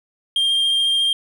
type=tone with vibrato; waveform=triangle; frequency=3200 Hz; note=G7; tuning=35 cents sharp; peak=-14 dBFS; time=0.36-1.13 s; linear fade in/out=2 ms; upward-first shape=triangle; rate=14 Hz; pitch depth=15 cents each way; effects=none